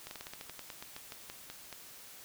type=slowing click train; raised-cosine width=0.2 ms; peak=-26 dBFS; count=16; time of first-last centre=0.07-1.727 s; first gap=41 ms; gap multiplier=1.13; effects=white hiss -52 dBFS RMS until 2.24 s